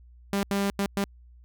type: tone bursts at uneven times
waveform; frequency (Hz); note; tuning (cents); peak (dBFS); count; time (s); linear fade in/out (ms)
sawtooth; 199; G3; +26; -20; 4; 0.33-0.43 / 0.51-0.7 / 0.79-0.86 / 0.97-1.04; 0
effects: added 60 Hz sine -49 dBFS peak until 1.44 s